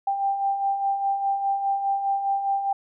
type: beating tone pair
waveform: sine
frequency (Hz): 786 / 790.9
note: G5 / G5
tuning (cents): +4 / +15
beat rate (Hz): 4.9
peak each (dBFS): -31 / -22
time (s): 0.07-2.73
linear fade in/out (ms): 5
effects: none

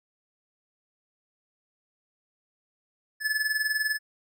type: tone with tremolo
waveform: square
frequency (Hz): 1727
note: A6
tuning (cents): -33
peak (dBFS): -22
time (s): 3.2-3.99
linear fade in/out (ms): 50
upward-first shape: triangle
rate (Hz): 20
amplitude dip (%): 80
effects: none

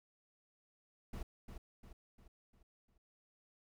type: noise with echo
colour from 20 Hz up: brown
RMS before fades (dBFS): -43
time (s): 1.13-1.23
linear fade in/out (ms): 5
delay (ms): 350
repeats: 5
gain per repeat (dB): -6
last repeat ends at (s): 2.98
effects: none

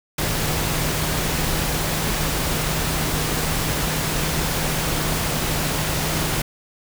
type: tone in noise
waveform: sine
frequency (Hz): 155.56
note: D#3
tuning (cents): 0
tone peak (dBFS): -28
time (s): 0.18-6.42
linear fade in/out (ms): 5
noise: pink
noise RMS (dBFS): -23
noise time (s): 0.18-6.42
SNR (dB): -8
effects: none

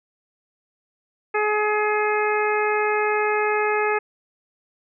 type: harmonic tone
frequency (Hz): 422.5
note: G#4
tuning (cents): +30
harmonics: 1 / 2 / 3 / 4 / 5 / 6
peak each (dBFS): -22 / -25 / -27 / -28 / -29 / -30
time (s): 1.34-3.99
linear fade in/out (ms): 10
effects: none

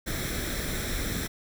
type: noise with comb filter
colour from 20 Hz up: pink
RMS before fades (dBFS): -31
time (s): 0.06-1.28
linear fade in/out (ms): 20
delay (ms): 0.53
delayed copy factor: +0.65
effects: none

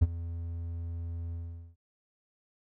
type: tone with ADSR envelope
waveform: triangle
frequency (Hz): 84.4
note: E2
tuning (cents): +41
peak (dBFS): -14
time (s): 0.01-1.76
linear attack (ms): 15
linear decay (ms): 35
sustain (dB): -18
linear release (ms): 430
effects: none

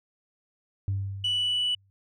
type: tone with exponential decay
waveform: sine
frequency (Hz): 98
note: G2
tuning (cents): 0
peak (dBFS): -22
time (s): 0.88-1.9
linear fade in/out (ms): 0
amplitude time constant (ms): 220
type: tone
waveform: sine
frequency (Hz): 2960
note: F#7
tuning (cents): 0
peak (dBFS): -22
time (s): 1.24-1.75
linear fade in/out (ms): 5
effects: tanh soft clip ceiling -21 dBFS

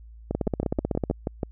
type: two click trains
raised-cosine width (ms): 2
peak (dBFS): -11 / -13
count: 13 / 8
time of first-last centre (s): 0.35-1.1 / 0.31-1.432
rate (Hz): 16 / 6.24
effects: added 56 Hz sine -43 dBFS peak until 1.51 s

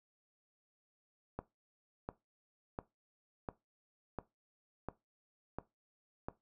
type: click train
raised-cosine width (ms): 1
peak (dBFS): -25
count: 8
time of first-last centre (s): 1.39-6.285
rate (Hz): 1.43
effects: noise-tail reverb RT60 0.2 s tail -17 dB re dry

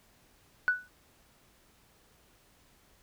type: tone with exponential decay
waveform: sine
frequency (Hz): 1482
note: F#6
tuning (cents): +2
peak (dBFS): -19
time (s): 0.68-0.88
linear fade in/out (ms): 0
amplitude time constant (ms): 42
effects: tanh soft clip ceiling -15 dBFS + pink hiss -64 dBFS RMS until 3.02 s

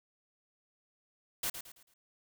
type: noise with echo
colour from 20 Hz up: white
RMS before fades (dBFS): -34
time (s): 1.43-1.5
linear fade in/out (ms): 5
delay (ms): 110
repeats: 4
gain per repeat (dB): -9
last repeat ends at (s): 1.94
effects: none

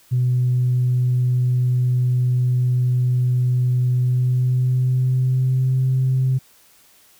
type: tone with pitch glide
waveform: sine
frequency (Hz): 125 to 130.31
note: B2 to C3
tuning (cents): +21 to -7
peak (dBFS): -14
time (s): 0.11-6.39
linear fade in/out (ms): 20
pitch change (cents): +72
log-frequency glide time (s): 3.97-5.86
effects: tanh soft clip ceiling -11 dBFS + white hiss -53 dBFS RMS until 7.19 s

